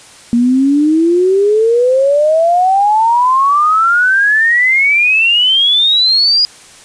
sine exponential sweep, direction up, 233.1 to 4935 Hz, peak -7 dBFS, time 0.33-6.45 s, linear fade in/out 0 ms, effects white hiss -38 dBFS RMS until 6.84 s + resampled to 22050 Hz

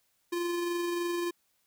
square tone with amplitude modulation, 346.8 Hz, F4, 12 cents flat, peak -29 dBFS, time 0.32-1.31 s, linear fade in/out 10 ms, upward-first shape sine, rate 23.3 Hz, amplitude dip 25%, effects white hiss -73 dBFS RMS until 1.66 s

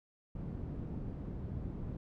white low-pass noise, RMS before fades -41 dBFS, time 0.35-1.97 s, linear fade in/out 5 ms, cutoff 170 Hz, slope 12 dB/octave, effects none

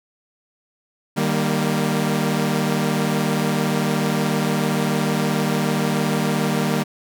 sawtooth chord, Eb major, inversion none, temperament equal with one note detuned, 153.16 / 196 / 233.1 Hz, Eb3 / G3 / Bb3, -27 / 0 / 0 cents, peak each -19 dBFS, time 1.16-6.84 s, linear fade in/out 20 ms, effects none

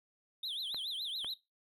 triangle tone with vibrato, 3563 Hz, A7, 21 cents sharp, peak -35 dBFS, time 0.43-1.34 s, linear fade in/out 5 ms, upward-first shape triangle, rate 7.1 Hz, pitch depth 280 cents each way
clicks, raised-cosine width 0.5 ms, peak -31 dBFS, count 2, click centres 0.745 / 1.246 s
effects noise-tail reverb RT60 0.2 s tail -17 dB re dry

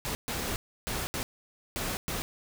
pink noise bursts at uneven times, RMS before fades -33 dBFS, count 6, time 0.05-0.15 / 0.28-0.56 / 0.87-1.07 / 1.14-1.23 / 1.76-1.97 / 2.08-2.22 s, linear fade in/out 0 ms, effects none

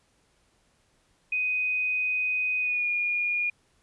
sine tone with pitch glide, 2500 to 2432 Hz, D#7 to D#7, +8 to -40 cents, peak -24 dBFS, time 1.32-3.5 s, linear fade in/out 5 ms, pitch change -48 cents, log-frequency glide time 2.6-2.88 s, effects pink hiss -67 dBFS RMS until 3.82 s + resampled to 24000 Hz

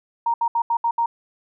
sine tone bursts at uneven times, 932.3 Hz, A#5, in tune, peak -17 dBFS, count 6, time 0.26-0.34 / 0.41-0.48 / 0.55-0.62 / 0.7-0.77 / 0.84-0.91 / 0.98-1.06 s, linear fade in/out 5 ms, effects none

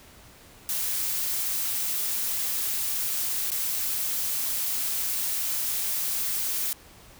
blue noise with dropouts, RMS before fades -28 dBFS, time 0.69-6.73 s, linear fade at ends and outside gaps 0 ms, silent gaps 3.504-3.517 s, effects pink hiss -51 dBFS RMS until 7.19 s

